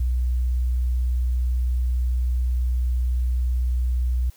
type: tone with vibrato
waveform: sine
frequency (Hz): 61.74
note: B1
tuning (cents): 0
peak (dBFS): -19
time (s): 0-4.3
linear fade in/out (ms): 5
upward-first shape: sine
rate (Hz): 18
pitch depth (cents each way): 10
effects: white hiss -55 dBFS RMS until 4.36 s